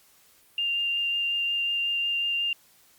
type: tone with vibrato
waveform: sine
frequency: 2794 Hz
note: F7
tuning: in tune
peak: -24 dBFS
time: 0.58-2.53 s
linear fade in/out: 2 ms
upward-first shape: triangle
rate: 5.5 Hz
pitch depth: 11 cents each way
effects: white hiss -59 dBFS RMS until 2.98 s + Opus 48 kbps